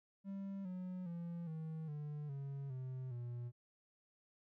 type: tone with pitch steps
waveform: triangle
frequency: 196 / 182.87 / 170.63 / 159.2 / 148.54 / 138.59 / 129.31 / 120.65 Hz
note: G3 / F#3 / F3 / D#3 / D3 / C#3 / C3 / B2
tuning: 0 / -20 / -40 / +40 / +20 / 0 / -20 / -40 cents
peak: -40 dBFS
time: 0.24-3.52 s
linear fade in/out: 50 ms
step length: 410 ms
effects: none